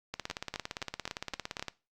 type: two click trains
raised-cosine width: 0.2 ms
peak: -18 / -18 dBFS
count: 28 / 6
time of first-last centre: 0.14-1.683 / 0.3-1.595 s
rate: 17.5 / 3.86 Hz
effects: noise-tail reverb RT60 0.3 s tail -20 dB re dry + Opus 48 kbps